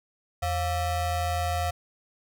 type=ring-modulated tone; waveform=square; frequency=311.1 Hz; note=D#4; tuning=in tune; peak=-23 dBFS; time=0.42-1.71 s; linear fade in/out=10 ms; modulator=395 Hz; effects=none